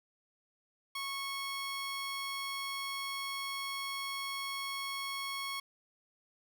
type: tone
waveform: 15% pulse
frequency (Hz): 1100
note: C#6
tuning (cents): -14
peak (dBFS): -30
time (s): 0.95-5.6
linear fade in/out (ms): 5
effects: none